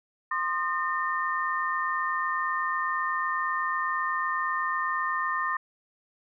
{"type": "tone cluster", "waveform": "sine", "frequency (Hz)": [1051, 1219, 1815], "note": ["C6", "D#6", "A#6"], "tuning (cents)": [7, -36, -47], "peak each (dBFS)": -30, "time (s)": [0.31, 5.57], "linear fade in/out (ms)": 5, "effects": []}